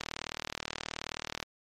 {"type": "click train", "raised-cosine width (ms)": 0.2, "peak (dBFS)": -16, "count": 56, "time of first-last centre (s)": [0.01, 1.428], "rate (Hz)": 38.8, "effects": ["MP3 64 kbps"]}